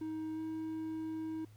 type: tone with pitch glide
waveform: triangle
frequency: 314.8 to 317.9 Hz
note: D#4 to D#4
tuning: +20 to +37 cents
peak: -35 dBFS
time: 0.01-1.45 s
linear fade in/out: 5 ms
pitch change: +17 cents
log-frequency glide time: 0.34-0.4 s
effects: added 106 Hz sine -55 dBFS peak until 1.56 s + pink hiss -68 dBFS RMS until 1.56 s